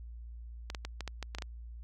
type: clicks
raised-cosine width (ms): 0.2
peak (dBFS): -21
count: 9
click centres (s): 0.701 / 0.748 / 0.85 / 1.007 / 1.077 / 1.227 / 1.349 / 1.385 / 1.422
effects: added 58 Hz sine -43 dBFS peak until 1.83 s